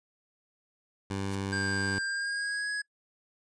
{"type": "tone", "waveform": "15% pulse", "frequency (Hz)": 97.8, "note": "G2", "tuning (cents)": -4, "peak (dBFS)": -25, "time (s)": [1.1, 1.99], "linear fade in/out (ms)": 5}
{"type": "noise with exponential growth", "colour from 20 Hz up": "white", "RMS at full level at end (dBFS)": -40, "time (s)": [1.22, 1.35], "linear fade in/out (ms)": 1, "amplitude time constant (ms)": 28}
{"type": "tone with pitch glide", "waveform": "square", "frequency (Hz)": [1590, 1671], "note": ["G6", "G#6"], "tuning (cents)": [24, 10], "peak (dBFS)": -31, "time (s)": [1.52, 2.82], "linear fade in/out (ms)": 10, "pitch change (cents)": 86, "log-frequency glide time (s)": [2.04, 2.7]}
{"effects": ["noise-tail reverb RT60 0.1 s tail -24 dB re dry", "resampled to 22050 Hz"]}